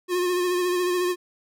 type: tone with vibrato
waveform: square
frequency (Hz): 358.5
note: F4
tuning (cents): +45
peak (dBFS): -22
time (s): 0.08-1.16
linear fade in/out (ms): 50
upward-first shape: sine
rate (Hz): 14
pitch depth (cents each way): 32
effects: none